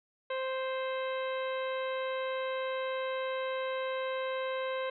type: harmonic tone with a mistuned harmonic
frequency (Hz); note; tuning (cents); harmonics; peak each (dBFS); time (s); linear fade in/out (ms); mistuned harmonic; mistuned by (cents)
523.3; C5; 0; 1 / 2 / 3 / 4 / 5 / 6 / 7; -33 / -39 / -43 / -45 / -47 / -49 / -50; 0.3-4.9; 5; 7; +82
effects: none